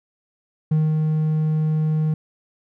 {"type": "tone with ADSR envelope", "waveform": "triangle", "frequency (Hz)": 155.56, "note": "D#3", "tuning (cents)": 0, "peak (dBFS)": -12, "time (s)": [0.71, 2.14], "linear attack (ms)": 8, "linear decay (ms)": 210, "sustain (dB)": -3, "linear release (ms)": 3, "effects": ["tanh soft clip ceiling -8 dBFS"]}